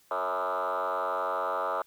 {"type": "tone with frequency modulation", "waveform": "sine", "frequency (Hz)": 921, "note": "A#5", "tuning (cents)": -21, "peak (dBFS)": -26, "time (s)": [0.11, 1.82], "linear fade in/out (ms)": 2, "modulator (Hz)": 91.3, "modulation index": 4.7, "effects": ["tanh soft clip ceiling -24 dBFS", "white hiss -63 dBFS RMS until 1.86 s"]}